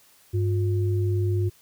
sine tone pair together, 100 / 356.6 Hz, G2 / F4, +35 / +36 cents, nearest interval octave + minor seventh, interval 2201 cents, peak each -21 / -29 dBFS, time 0.33-1.5 s, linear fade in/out 20 ms, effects white hiss -57 dBFS RMS until 1.61 s

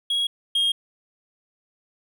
triangle tone pair in turn, 3310 / 3244 Hz, G#7 / G#7, -6 / -41 cents, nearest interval unison, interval 35 cents, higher first, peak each -19 / -17 dBFS, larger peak second, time 0.1-0.27 / 0.55-0.72 s, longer neither, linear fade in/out 5 ms, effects none

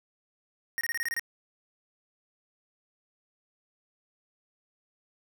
square tone bursts, 1863 Hz, A#6, 2 cents flat, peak -29 dBFS, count 8, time 0.78-1.195 s, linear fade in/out 0 ms, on 30 ms, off 25 ms, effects none

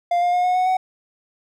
triangle tone with pitch steps, 698.5 / 707.8 / 717.3 / 726.9 / 736.6 / 746.5 Hz, F5 / F5 / F5 / F#5 / F#5 / F#5, 0 / +23 / +46 / -31 / -8 / +15 cents, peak -14 dBFS, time 0.11-0.77 s, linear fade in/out 5 ms, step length 110 ms, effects none

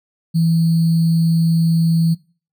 sine tone with sample-and-hold, 164.81 Hz, E3, in tune, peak -12 dBFS, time 0.34-2.15 s, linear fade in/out 20 ms, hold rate 4410 Hz, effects noise-tail reverb RT60 0.4 s tail -21 dB re dry

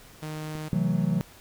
sawtooth tone, 154.5 Hz, D#3, 12 cents flat, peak -29 dBFS, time 0.22-0.69 s, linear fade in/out 10 ms
clicks, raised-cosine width 3 ms, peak -27 dBFS, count 2, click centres 0.553 / 0.739 s
triangle chord, F# half-diminished seventh, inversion second, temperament equal with one note detuned, 130.81 / 162.36 / 185 / 220 Hz, C3 / E3 / F#3 / A3, 0 / -26 / 0 / 0 cents, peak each -30 / -24 / -24 / -30 dBFS, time 0.73-1.21 s, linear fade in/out 0 ms
effects pink hiss -51 dBFS RMS until 1.4 s

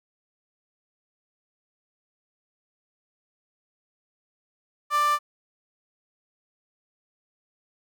sawtooth tone with high-pass filter, 590 Hz, D5, 8 cents sharp, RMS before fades -22 dBFS, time 4.9-5.19 s, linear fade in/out 50 ms, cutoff 1200 Hz, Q 5.5, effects none

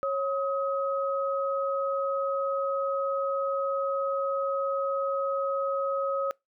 sine tone pair together, 549 / 1267.8 Hz, C#5 / D#6, -17 / +32 cents, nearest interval octave + major second, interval 1449 cents, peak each -27 / -30 dBFS, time 0.03-6.31 s, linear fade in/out 0 ms, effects noise-tail reverb RT60 0.2 s tail -25 dB re dry

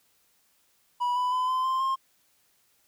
triangle tone with pitch steps, 978 / 994.5 / 1011.3 / 1028.4 / 1045.8 / 1063.4 Hz, B5 / B5 / B5 / C6 / C6 / C6, -17 / +12 / +41 / -30 / -1 / +28 cents, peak -22 dBFS, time 1-1.96 s, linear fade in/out 20 ms, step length 160 ms, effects white hiss -67 dBFS RMS until 2.87 s

